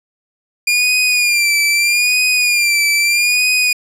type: tone with vibrato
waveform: sawtooth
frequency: 2407 Hz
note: D7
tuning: 42 cents sharp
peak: -8 dBFS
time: 0.67-3.73 s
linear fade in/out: 5 ms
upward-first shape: sine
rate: 0.79 Hz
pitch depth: 63 cents each way
effects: low-pass 12000 Hz 12 dB/octave